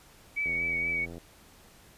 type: tone with vibrato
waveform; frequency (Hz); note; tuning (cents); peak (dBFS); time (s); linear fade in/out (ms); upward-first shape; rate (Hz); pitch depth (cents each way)
sine; 2266; C#7; +37; -27; 0.36-1.06; 20; triangle; 4.2; 37
type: click train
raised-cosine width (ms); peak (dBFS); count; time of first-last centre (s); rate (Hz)
2; -30; 62; 0.46-1.181; 84.6
effects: pink hiss -56 dBFS RMS until 1.97 s + resampled to 32000 Hz